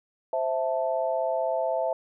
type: chord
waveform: sine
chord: A minor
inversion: first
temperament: equal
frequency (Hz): 523.3 / 659.3 / 880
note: C5 / E5 / A5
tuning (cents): 0 / 0 / 0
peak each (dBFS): -29 / -26 / -32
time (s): 0.33-1.93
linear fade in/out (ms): 2
effects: none